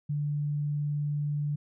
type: tone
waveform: sine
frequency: 146.83 Hz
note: D3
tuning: in tune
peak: -27 dBFS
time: 0.09-1.56 s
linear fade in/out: 10 ms
effects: none